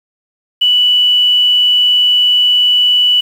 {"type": "tone with quantisation", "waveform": "sine", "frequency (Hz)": 2961, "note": "F#7", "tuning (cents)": 1, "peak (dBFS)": -7, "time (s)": [0.61, 3.21], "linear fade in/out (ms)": 10, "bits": 6, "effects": []}